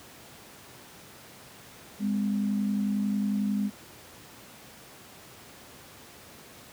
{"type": "tone pair together", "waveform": "sine", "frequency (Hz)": [204.8, 255.9], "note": ["G#3", "C4"], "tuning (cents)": [-24, -38], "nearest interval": "major third", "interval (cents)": 386, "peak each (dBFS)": [-25, -33], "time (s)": [1.99, 3.71], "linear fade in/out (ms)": 50, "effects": ["pink hiss -49 dBFS RMS until 6.72 s", "high-pass 100 Hz 12 dB/octave"]}